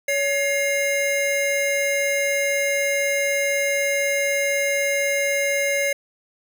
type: tone pair together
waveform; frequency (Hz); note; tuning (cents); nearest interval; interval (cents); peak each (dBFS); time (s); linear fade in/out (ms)
square; 562 / 2126; C#5 / C7; +24 / +27; octave + major seventh; 2303; -23 / -23; 0.08-5.93; 5
effects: none